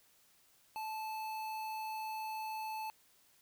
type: tone with notch filter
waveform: square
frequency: 873 Hz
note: A5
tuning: 14 cents flat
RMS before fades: -41 dBFS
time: 0.76-2.9 s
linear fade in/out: 0 ms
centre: 7100 Hz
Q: 1.2
effects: white hiss -68 dBFS RMS until 3.41 s